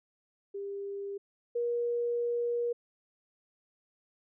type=tone pair in turn; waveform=sine; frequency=399.2 / 476.3 Hz; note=G4 / A#4; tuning=+32 / +37 cents; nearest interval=minor third; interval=305 cents; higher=second; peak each=-35 / -28 dBFS; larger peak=second; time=0.54-1.18 / 1.55-2.73 s; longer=second; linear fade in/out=10 ms; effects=none